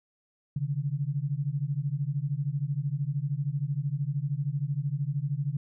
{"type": "beating tone pair", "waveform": "sine", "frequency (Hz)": [135.8, 148.8], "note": ["C#3", "D3"], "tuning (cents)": [-35, 23], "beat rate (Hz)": 13, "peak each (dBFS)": -30, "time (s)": [0.56, 5.57], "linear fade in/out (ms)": 5, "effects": []}